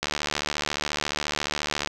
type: click train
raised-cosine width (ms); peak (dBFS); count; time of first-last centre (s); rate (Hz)
0.2; -8; 138; 0.03-1.874; 74.3
effects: none